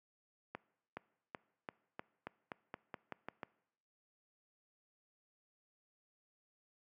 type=accelerating click train; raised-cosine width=0.5 ms; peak=-27 dBFS; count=12; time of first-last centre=0.55-3.432 s; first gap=420 ms; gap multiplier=0.9; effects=noise-tail reverb RT60 0.8 s tail -22 dB re dry + high-pass 150 Hz 12 dB/octave